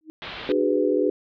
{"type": "tone with exponential growth", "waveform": "sine", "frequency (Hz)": 313.7, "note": "D#4", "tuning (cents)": 14, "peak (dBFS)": -32, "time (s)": [0.01, 0.1], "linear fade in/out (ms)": 0, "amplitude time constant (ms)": 18}
{"type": "low-pass noise", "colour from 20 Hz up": "white", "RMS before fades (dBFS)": -36, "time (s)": [0.22, 0.52], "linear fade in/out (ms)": 0, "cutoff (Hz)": 3900, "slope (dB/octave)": 48}
{"type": "chord", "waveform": "sine", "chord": "G# half-diminished seventh", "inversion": "second", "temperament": "just", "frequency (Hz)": [299, 373.8, 415.3, 498.4], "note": ["D4", "F#4", "G#4", "B4"], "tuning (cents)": [31, 18, 0, 16], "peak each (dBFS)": -24, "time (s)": [0.49, 1.1], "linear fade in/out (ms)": 2}
{"effects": []}